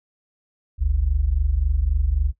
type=tone pair together; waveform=sine; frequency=48.3 / 72 Hz; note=G1 / D2; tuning=-25 / -34 cents; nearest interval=perfect fifth; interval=691 cents; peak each=-20 / -20 dBFS; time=0.78-2.33 s; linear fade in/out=50 ms; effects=noise-tail reverb RT60 0.1 s tail -20 dB re dry